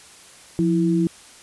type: tone pair together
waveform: sine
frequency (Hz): 174.61 / 329.6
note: F3 / E4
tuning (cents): 0 / 0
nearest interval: major seventh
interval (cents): 1100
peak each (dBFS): -19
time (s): 0.59-1.07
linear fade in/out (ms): 0
effects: white hiss -46 dBFS RMS until 1.42 s + resampled to 24000 Hz